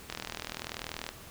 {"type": "click train", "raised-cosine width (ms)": 0.2, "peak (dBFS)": -18, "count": 41, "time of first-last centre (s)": [0.1, 1.09], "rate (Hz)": 40.4, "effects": ["pink hiss -49 dBFS RMS until 1.3 s"]}